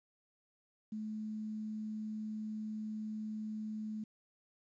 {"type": "tone with quantisation", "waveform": "sine", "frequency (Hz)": 215.5, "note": "A3", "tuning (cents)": -36, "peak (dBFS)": -38, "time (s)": [0.92, 4.04], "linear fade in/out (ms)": 5, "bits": 11, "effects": ["resampled to 16000 Hz"]}